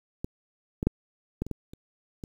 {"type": "clicks", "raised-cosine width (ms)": 3, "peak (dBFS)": [-18, -15, -8, -15, -25, -18, -30, -25], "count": 8, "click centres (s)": [0.245, 0.829, 0.87, 1.42, 1.466, 1.513, 1.735, 2.238], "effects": ["8-bit"]}